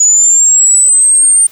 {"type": "linear sweep", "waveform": "sine", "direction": "up", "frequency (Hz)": [6850, 8870], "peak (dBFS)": -4, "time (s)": [0, 1.47], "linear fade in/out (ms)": 5, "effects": ["white hiss -40 dBFS RMS until 1.51 s"]}